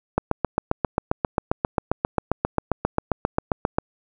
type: click train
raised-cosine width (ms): 1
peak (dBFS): -5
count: 28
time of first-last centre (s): 0.18-3.785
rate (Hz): 7.49
effects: none